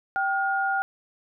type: tone pair together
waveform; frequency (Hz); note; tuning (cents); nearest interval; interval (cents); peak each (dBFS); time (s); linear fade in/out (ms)
sine; 780 / 1425.6; G5 / F6; -9 / +35; minor seventh; 1044; -25; 0.16-0.82; 0
effects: none